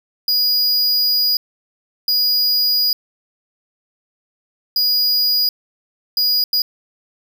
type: tone bursts at uneven times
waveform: square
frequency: 4900 Hz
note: D#8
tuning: 27 cents flat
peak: -14 dBFS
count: 5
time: 0.28-1.37 / 2.08-2.93 / 4.76-5.49 / 6.17-6.44 / 6.53-6.62 s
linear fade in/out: 2 ms
effects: none

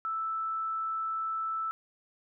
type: tone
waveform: sine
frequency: 1318.5 Hz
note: E6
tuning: in tune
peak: -30 dBFS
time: 0.05-1.71 s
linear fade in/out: 0 ms
effects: none

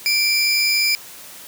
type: tone pair together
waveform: 45% pulse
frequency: 2349 / 5000 Hz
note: D7 / D#8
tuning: 0 / +8 cents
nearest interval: octave + minor second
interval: 1308 cents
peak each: -18 dBFS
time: 0.06-0.95 s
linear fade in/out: 0 ms
effects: white hiss -39 dBFS RMS until 1.47 s + high-pass 100 Hz 12 dB/octave

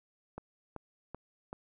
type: click train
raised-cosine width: 1 ms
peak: -27 dBFS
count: 4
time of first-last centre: 0.38-1.529 s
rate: 2.61 Hz
effects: none

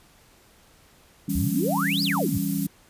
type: chord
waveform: sine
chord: C# diminished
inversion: first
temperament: equal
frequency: 164.81 / 196 / 277.2 Hz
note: E3 / G3 / C#4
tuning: 0 / 0 / 0 cents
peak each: -29 / -27 / -28 dBFS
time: 1.28-2.67 s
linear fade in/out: 5 ms
type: noise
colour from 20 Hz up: violet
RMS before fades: -32 dBFS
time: 1.29-2.67 s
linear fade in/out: 10 ms
type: exponential two-way sweep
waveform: sine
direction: up then down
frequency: 62.1 to 5230 to 82.1 Hz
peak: -24 dBFS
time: 1.35-2.38 s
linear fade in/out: 5 ms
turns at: 2.03 s
effects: pink hiss -56 dBFS RMS until 2.89 s + resampled to 32000 Hz

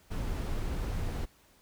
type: noise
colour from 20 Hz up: brown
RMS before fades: -33 dBFS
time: 0.1-1.26 s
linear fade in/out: 20 ms
effects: pink hiss -63 dBFS RMS until 1.61 s

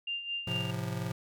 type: tone with tremolo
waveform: sine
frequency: 2794 Hz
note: F7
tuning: in tune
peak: -31 dBFS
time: 0.07-0.71 s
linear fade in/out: 5 ms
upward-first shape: sine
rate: 4.6 Hz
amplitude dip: 65%
type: chord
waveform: square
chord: F major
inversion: first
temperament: just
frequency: 109.13 / 130.96 / 174.61 Hz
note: A2 / C3 / F3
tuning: -14 / +2 / 0 cents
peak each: -38 dBFS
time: 0.47-1.12 s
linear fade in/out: 5 ms
effects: none

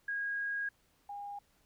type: tone pair in turn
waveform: sine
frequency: 1638 / 811.9 Hz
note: G#6 / G#5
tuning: -24 / -39 cents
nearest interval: octave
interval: 1215 cents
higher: first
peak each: -33 / -40 dBFS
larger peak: first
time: 0.08-0.69 / 1.09-1.39 s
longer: first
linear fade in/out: 5 ms
effects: pink hiss -71 dBFS RMS until 1.65 s

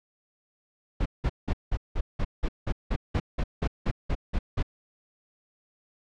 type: noise bursts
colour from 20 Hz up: brown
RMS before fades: -25 dBFS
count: 16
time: 1-4.628 s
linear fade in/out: 10 ms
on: 58 ms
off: 180 ms
effects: low-pass 4000 Hz 12 dB/octave

